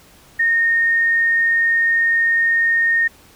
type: tone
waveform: sine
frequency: 1842 Hz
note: A#6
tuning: 21 cents flat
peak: -13 dBFS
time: 0.39-3.08 s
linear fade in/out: 10 ms
effects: pink hiss -48 dBFS RMS until 3.35 s